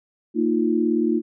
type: chord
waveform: sine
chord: Bb suspended fourth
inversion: none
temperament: equal with one note detuned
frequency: 228.9 / 311.1 / 349.2 Hz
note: Bb3 / Eb4 / F4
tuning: -31 / 0 / 0 cents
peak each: -22 dBFS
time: 0.34-1.22 s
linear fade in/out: 50 ms
effects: none